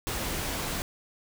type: noise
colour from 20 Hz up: pink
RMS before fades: -32 dBFS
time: 0.07-0.82 s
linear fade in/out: 0 ms
effects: none